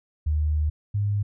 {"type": "tone pair in turn", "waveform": "sine", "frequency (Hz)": [76, 102.45], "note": ["D#2", "G#2"], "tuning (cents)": [-40, -23], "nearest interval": "perfect fourth", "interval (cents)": 517, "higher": "second", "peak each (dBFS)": [-20, -21], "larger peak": "first", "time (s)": [[0.26, 0.7], [0.94, 1.23]], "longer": "first", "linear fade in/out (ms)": 10, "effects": []}